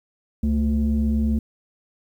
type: tone pair together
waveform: sine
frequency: 69.6 / 221 Hz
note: C#2 / A3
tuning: +8 / +8 cents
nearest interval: octave + minor sixth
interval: 2000 cents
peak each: -19 dBFS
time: 0.43-1.39 s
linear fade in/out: 5 ms
effects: tanh soft clip ceiling -14 dBFS + 9-bit